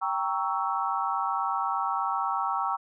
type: chord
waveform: sine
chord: G diminished seventh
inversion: none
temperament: equal with one note detuned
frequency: 784 / 932.3 / 1117.1 / 1318.5 Hz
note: G5 / Bb5 / Db6 / Fb6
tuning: 0 / 0 / +13 / 0 cents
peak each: -31 dBFS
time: 0.01-2.77 s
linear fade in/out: 20 ms
effects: none